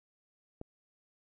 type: click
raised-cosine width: 2 ms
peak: -28 dBFS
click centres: 0.614 s
effects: none